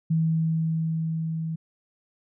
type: tone with level ramp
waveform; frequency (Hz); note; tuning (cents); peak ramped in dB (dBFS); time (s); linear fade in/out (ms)
sine; 161.5; E3; -35; -19 to -27; 0.1-1.56; 10
effects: none